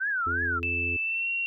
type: tone with vibrato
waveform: sine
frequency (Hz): 1494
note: F#6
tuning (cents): +16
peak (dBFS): -25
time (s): 0-0.6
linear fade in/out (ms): 20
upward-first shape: triangle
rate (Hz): 2.9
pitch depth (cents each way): 250
type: harmonic tone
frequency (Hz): 85.7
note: F2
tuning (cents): -32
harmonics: 1 / 3 / 4 / 5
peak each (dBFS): -34 / -39 / -40 / -41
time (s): 0.26-0.97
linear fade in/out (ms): 10
type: tone with pitch glide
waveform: sine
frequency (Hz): 2640 to 2739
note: E7 to F7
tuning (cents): +2 to -34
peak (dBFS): -26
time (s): 0.63-1.46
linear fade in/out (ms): 0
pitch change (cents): +64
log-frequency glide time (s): 1.01-1.29
effects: none